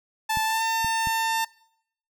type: tone with pitch glide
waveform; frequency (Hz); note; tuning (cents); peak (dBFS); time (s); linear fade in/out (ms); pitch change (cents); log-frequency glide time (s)
sawtooth; 878 to 900.1; A5 to A5; -4 to +39; -19; 0.29-1.45; 10; +43; 0.44-0.63
type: clicks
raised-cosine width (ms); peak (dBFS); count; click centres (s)
5; -22; 3; 0.372 / 0.846 / 1.072
effects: noise-tail reverb RT60 0.7 s tail -22 dB re dry